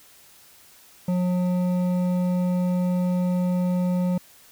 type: tone with hard clipping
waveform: sine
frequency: 180 Hz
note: F#3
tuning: 47 cents flat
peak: -22 dBFS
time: 1.08-4.18 s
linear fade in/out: 5 ms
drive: 9 dB
effects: white hiss -52 dBFS RMS until 4.51 s